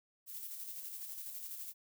violet noise with tremolo, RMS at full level -44 dBFS, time 0.26-1.74 s, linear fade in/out 50 ms, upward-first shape square, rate 12 Hz, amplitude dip 35%, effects none

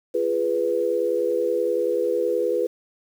sine chord, F diminished, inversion none, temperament equal with one note detuned, 344.8 / 415.3 / 493.9 Hz, F4 / Ab4 / Cb5, -22 / 0 / 0 cents, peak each -27 / -25 / -22 dBFS, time 0.14-2.67 s, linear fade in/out 10 ms, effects 8-bit

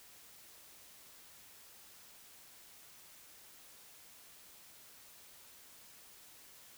silence, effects white hiss -58 dBFS RMS until 6.77 s

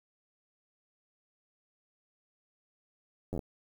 slowing click train, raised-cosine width 2 ms, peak -23 dBFS, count 6, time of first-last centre 3.33-3.392 s, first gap 10 ms, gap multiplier 1.11, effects 9-bit

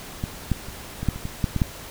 clicks, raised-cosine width 5 ms, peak -13 / -8 / -24 / -16 / -7 / -21 / -17 / -8 / -11 / -6 dBFS, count 10, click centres 0.239 / 0.517 / 0.686 / 1.03 / 1.087 / 1.16 / 1.254 / 1.442 / 1.563 / 1.618 s, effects pink hiss -39 dBFS RMS until 1.9 s

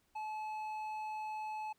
sine tone with hard clipping, 861 Hz, A5, 38 cents flat, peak -40 dBFS, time 0.15-1.73 s, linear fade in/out 10 ms, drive 6 dB, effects pink hiss -75 dBFS RMS until 1.78 s

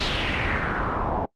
pink noise with low-pass filter sweep, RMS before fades -25 dBFS, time 0-1.26 s, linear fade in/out 10 ms, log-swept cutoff 3900 to 770 Hz, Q 2.8, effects noise-tail reverb RT60 0.1 s tail -21 dB re dry + Opus 48 kbps

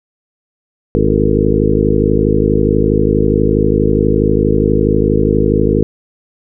harmonic tone with a mistuned harmonic, 52.3 Hz, G#1, 13 cents sharp, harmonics 1 / 2 / 3 / 4 / 5 / 6 / 7 / 8 / 9, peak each -18 / -18 / -18 / -18 / -18 / -18 / -18 / -18 / -18 dBFS, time 0.95-5.83 s, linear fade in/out 0 ms, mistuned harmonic 8, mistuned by +56 cents, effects none

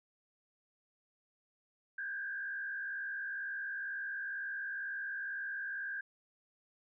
sine tone with frequency modulation, 1600 Hz, G6, 35 cents sharp, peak -37 dBFS, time 1.98-6.01 s, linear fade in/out 5 ms, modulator 62.1 Hz, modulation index 0.95, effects none

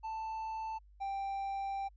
triangle tone pair in turn, 884 / 786 Hz, A5 / G5, +8 / +4 cents, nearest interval major second, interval 204 cents, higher first, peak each -35 / -33 dBFS, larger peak second, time 0.03-0.79 / 1-1.89 s, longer second, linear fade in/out 20 ms, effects added 50 Hz sine -57 dBFS peak until 1.96 s + resampled to 16000 Hz

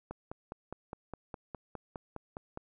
click train, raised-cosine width 1 ms, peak -26 dBFS, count 13, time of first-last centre 0.11-2.574 s, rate 4.87 Hz, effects none

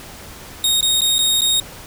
sawtooth tone with dropouts, 3729 Hz, A#7, in tune, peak -11 dBFS, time 0.64-1.6 s, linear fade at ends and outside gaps 2 ms, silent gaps 0.809-0.827 / 1.008-1.017 / 1.184-1.189 / 1.409-1.417 s, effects pink hiss -37 dBFS RMS until 1.86 s

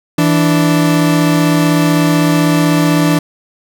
40% pulse tone pair together, 164.3 / 292.7 Hz, E3 / D4, -5 / -6 cents, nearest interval minor seventh, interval 999 cents, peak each -11 dBFS, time 0.18-3.19 s, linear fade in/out 5 ms, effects none

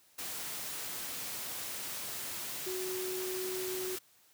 sine tone in noise, 370.8 Hz, F#4, 4 cents sharp, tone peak -36 dBFS, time 2.66-3.96 s, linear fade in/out 10 ms, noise white, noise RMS -40 dBFS, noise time 0.18-3.99 s, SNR +1 dB, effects white hiss -65 dBFS RMS until 4.33 s + high-pass 80 Hz 12 dB/octave

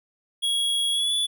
square tone with pitch glide, 3322 to 3443 Hz, G#7 to A7, 0 to -38 cents, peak -22 dBFS, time 0.42-1.27 s, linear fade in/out 20 ms, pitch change +62 cents, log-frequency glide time 0.91-1.13 s, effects none

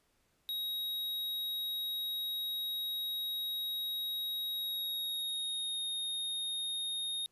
square tone with pitch glide, 3800 to 3709 Hz, A#7 to A#7, +33 to -9 cents, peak -35 dBFS, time 0.49-7.26 s, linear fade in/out 0 ms, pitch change -42 cents, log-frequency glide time 4.53-5.85 s, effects pink hiss -74 dBFS RMS until 7.31 s + resampled to 32000 Hz

